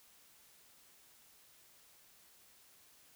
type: silence
effects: white hiss -64 dBFS RMS until 3.15 s